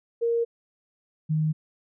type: tone pair in turn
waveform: sine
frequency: 466.2 / 155.58 Hz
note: A#4 / D#3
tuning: 0 / 0 cents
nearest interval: octave + perfect fifth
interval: 1900 cents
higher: first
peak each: -21 dBFS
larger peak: neither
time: 0.21-0.45 / 1.29-1.53 s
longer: neither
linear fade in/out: 20 ms
effects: none